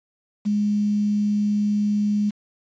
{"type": "tone with quantisation", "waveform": "sine", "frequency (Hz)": 207.7, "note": "G#3", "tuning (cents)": 0, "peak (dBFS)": -18, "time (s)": [0.45, 2.31], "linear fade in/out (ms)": 20, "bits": 7, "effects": ["resampled to 16000 Hz"]}